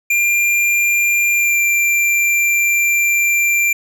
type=tone with pitch glide; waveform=square; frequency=2390 to 2367 Hz; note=D7 to D7; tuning=+30 to +13 cents; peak=-13 dBFS; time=0.1-3.73 s; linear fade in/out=5 ms; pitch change=-17 cents; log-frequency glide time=1.33-1.62 s; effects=none